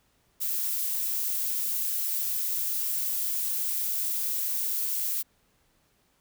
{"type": "noise", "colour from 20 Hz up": "violet", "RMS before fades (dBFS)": -29, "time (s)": [0.4, 5.23], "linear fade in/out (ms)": 20, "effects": ["pink hiss -68 dBFS RMS until 6.2 s"]}